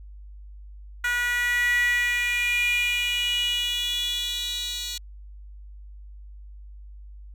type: tone with high-pass filter sweep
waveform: 10% pulse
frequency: 484.6 Hz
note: B4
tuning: 33 cents flat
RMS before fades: -25 dBFS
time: 1.04-4.98 s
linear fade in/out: 5 ms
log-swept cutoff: 1600 to 4300 Hz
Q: 7.1
effects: added 50 Hz sine -40 dBFS peak until 7.34 s